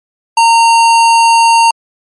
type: tone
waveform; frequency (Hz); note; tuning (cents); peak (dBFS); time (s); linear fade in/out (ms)
square; 920; A#5; -23; -5; 0.37-1.71; 5
effects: MP3 48 kbps